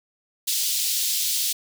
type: high-pass noise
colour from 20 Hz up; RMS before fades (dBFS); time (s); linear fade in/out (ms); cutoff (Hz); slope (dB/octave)
pink; -24; 0.47-1.53; 10; 3500; 24
effects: none